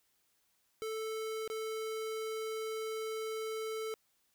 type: tone with dropouts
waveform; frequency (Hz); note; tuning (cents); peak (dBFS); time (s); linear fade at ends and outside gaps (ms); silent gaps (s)
square; 440; A4; 0; -37; 0.82-3.94; 0; 1.477-1.5
effects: white hiss -75 dBFS RMS until 4.34 s